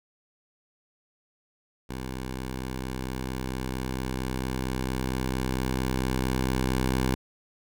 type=tone with level ramp; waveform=10% pulse; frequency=64.4 Hz; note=C2; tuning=27 cents flat; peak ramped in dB=-25 to -15 dBFS; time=1.89-7.15 s; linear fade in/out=10 ms; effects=none